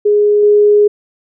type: tone with level steps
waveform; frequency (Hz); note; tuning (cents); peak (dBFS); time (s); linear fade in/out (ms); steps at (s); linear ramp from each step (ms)
sine; 415.3; G#4; 0; -7 / -5; 0.05-0.88; 10; 0.43; 2
effects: none